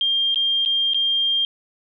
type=tone with dropouts; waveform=sine; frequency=3200 Hz; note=G7; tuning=35 cents sharp; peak=-17 dBFS; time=0.01-1.45 s; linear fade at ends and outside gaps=1 ms; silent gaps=0.345-0.358 / 0.651-0.659 / 0.935-0.945 s; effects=none